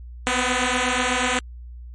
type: beating tone pair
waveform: 5% pulse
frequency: 246.9 / 255.1 Hz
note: B3 / C4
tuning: 0 / -44 cents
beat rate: 8.2 Hz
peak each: -11 dBFS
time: 0.27-1.39 s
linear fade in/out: 0 ms
effects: added 60 Hz sine -35 dBFS peak until 1.94 s + MP3 48 kbps